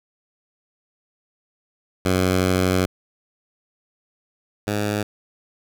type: tone pair in turn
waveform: 10% pulse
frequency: 92.5 / 103.88 Hz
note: F#2 / G#2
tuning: 0 / +1 cents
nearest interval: major second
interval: 201 cents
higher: second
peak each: -9 / -13 dBFS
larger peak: first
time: 2.05-2.86 / 4.67-5.03 s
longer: first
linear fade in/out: 5 ms
effects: none